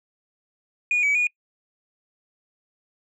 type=tone with pitch steps; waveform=sine; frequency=2450 / 2280 / 2450 Hz; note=D#7 / C#7 / D#7; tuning=-27 / +48 / -27 cents; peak=-16 dBFS; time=0.91-1.27 s; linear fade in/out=2 ms; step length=120 ms; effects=noise-tail reverb RT60 0.1 s tail -26 dB re dry + tanh soft clip ceiling -16 dBFS